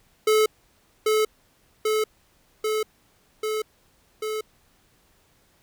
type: tone with echo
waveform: square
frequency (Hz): 432.1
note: A4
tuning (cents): -31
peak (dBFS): -17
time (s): 0.27-0.46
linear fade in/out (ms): 5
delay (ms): 790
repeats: 5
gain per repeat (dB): -2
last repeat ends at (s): 4.41
effects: pink hiss -62 dBFS RMS until 5.62 s